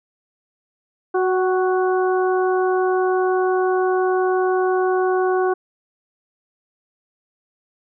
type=harmonic tone with a mistuned harmonic; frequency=370 Hz; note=F#4; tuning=in tune; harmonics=1 / 2 / 3 / 4; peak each=-17 / -23 / -27 / -29 dBFS; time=1.14-5.54 s; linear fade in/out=10 ms; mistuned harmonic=2; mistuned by=+21 cents; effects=none